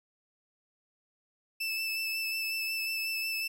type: tone with vibrato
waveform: 30% pulse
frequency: 2637 Hz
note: E7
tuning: in tune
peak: -28 dBFS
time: 1.6-3.48 s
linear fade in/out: 10 ms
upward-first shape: sine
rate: 5.5 Hz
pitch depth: 17 cents each way
effects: none